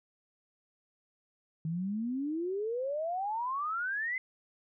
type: exponential sweep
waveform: sine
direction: up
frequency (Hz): 155.56 to 2083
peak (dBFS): -31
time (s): 1.65-4.18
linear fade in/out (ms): 2
effects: none